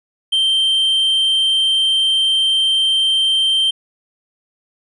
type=tone; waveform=triangle; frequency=3136 Hz; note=G7; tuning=in tune; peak=-11 dBFS; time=0.32-3.71 s; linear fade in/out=10 ms; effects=resampled to 24000 Hz